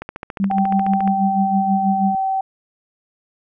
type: click train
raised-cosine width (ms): 0.5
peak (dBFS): -14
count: 16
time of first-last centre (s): 0.02-1.076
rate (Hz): 14.2
type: tone with tremolo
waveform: sine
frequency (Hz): 196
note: G3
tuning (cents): 0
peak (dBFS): -14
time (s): 0.4-2.15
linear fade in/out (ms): 0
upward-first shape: sine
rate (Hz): 6.2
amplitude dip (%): 75
type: tone with pitch glide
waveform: sine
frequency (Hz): 777 to 769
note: G5 to G5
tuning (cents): -16 to -33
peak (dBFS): -17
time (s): 0.5-2.41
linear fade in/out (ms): 5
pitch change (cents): -17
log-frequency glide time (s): 1.01-2.27
effects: none